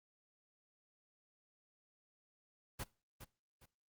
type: noise with echo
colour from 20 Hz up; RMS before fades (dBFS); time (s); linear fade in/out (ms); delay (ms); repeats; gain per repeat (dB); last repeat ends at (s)
pink; -42; 2.79-2.84; 10; 410; 2; -10; 3.66
effects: noise-tail reverb RT60 0.3 s tail -21 dB re dry + Opus 24 kbps